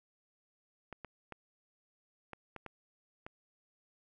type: clicks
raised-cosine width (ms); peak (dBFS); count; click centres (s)
0.5; -29; 7; 0.927 / 1.047 / 1.323 / 2.333 / 2.563 / 2.663 / 3.265
effects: none